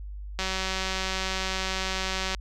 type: click train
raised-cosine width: 0.2 ms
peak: -12 dBFS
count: 371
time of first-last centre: 0.39-2.348 s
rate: 189 Hz
effects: added 50 Hz sine -35 dBFS peak until 2.4 s